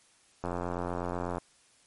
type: click train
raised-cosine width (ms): 1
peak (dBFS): -19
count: 84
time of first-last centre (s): 0.44-1.382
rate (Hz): 88.1
effects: white hiss -63 dBFS RMS until 1.86 s + MP3 48 kbps